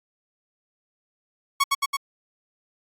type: tone with echo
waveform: sawtooth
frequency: 1108.7 Hz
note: C#6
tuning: in tune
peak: -13 dBFS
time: 1.6-1.64 s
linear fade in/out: 10 ms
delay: 110 ms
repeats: 3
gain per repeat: -2 dB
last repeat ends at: 1.97 s
effects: AAC 48 kbps